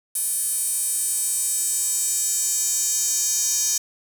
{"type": "tone with high-pass filter sweep", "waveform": "square", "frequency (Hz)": 343, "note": "F4", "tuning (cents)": -31, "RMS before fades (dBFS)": -23, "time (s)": [0.15, 3.78], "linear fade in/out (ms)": 5, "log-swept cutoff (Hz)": [9600, 6400], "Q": 4.4, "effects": ["7-bit"]}